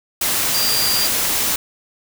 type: tone in noise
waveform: sine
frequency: 4755 Hz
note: D8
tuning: 21 cents sharp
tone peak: -19 dBFS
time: 0.54-1.07 s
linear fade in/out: 5 ms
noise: white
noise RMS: -19 dBFS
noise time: 0.21-1.56 s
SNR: -3 dB
effects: none